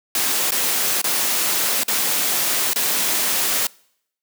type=noise with dropouts; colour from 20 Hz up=white; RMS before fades=-20 dBFS; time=0.15-3.67 s; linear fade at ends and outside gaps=2 ms; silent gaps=0.508-0.519 / 1.016-1.041 / 1.835-1.881 / 2.734-2.759 s; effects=noise-tail reverb RT60 0.7 s tail -25 dB re dry + high-pass 200 Hz 12 dB/octave